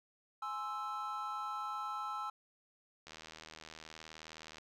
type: chord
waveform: triangle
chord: Ab augmented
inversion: none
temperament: equal with one note detuned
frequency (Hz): 836.9 / 1046.5 / 1318.5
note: Ab5 / C6 / E6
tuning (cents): +13 / 0 / 0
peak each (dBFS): -42 / -43 / -38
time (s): 0.42-2.3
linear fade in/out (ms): 5
type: click train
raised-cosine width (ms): 0.2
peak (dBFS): -32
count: 121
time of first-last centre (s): 3.07-4.583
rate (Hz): 79.3
effects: none